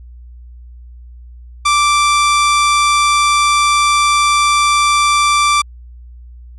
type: tone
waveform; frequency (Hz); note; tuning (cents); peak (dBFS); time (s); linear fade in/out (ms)
sawtooth; 1173; D6; -2; -6; 1.65-5.62; 10
effects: added 60 Hz sine -33 dBFS peak until 6.58 s + resampled to 24000 Hz